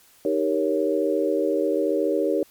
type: chord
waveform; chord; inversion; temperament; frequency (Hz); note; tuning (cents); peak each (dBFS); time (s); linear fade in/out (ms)
sine; Eb dominant seventh; none; equal; 311.1 / 392 / 466.2 / 554.4; Eb4 / G4 / Bb4 / Db5; 0 / 0 / 0 / 0; -25; 0.25-2.43; 2
effects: white hiss -55 dBFS RMS until 2.5 s + MP3 96 kbps